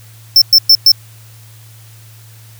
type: tone bursts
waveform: square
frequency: 5350 Hz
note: E8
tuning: 25 cents sharp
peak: -3 dBFS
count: 4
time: 0.36-0.918 s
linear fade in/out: 2 ms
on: 57 ms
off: 110 ms
effects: added 111 Hz sine -37 dBFS peak until 2.59 s + white hiss -44 dBFS RMS until 2.59 s